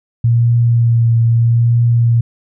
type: tone with vibrato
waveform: sine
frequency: 117 Hz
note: A#2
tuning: 7 cents sharp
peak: -8 dBFS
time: 0.24-2.21 s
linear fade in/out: 5 ms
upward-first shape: triangle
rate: 0.79 Hz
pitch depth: 24 cents each way
effects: none